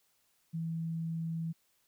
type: tone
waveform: sine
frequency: 164 Hz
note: E3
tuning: 9 cents flat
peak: -33 dBFS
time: 0.53-1.53 s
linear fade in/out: 20 ms
effects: white hiss -73 dBFS RMS until 1.87 s